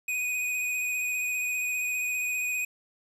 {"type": "tone with vibrato", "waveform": "square", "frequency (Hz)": 2489, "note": "D#7", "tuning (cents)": 0, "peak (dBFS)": -28, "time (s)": [0.08, 2.65], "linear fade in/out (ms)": 5, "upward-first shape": "triangle", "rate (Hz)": 15, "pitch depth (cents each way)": 24, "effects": ["resampled to 32000 Hz", "9-bit"]}